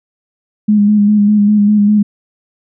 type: tone with vibrato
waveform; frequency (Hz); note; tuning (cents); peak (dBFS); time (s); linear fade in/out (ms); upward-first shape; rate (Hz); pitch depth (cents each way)
sine; 207.7; G#3; 0; -6; 0.68-2.03; 10; square; 5; 26
effects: none